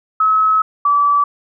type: tone pair in turn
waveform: sine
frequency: 1287 / 1153.6 Hz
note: E6 / D6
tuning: -42 / -31 cents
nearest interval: major second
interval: 189 cents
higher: first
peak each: -10 dBFS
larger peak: neither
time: 0.2-0.62 / 0.85-1.24 s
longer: first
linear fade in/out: 5 ms
effects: none